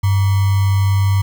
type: tone with sample-and-hold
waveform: sine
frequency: 98 Hz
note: G2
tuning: in tune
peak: -11 dBFS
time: 0.03-1.22 s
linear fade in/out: 10 ms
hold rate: 1050 Hz
effects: none